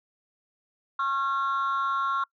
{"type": "tone pair together", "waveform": "sine", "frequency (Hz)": [1090, 1373.3], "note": ["C#6", "F6"], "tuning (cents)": [-29, -30], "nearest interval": "major third", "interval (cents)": 399, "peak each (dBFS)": -25, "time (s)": [0.99, 2.24], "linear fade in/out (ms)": 5, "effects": ["noise-tail reverb RT60 0.1 s tail -26 dB re dry", "tanh soft clip ceiling -21 dBFS"]}